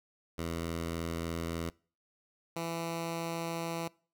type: tone pair in turn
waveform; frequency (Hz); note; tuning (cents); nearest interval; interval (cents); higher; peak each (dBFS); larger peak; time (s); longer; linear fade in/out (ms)
10% pulse; 83.4 / 166.8; E2 / E3; +21 / +21; octave; 1200; second; -26; neither; 0.38-1.7 / 2.56-3.88; neither; 5
effects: noise-tail reverb RT60 0.4 s tail -24 dB re dry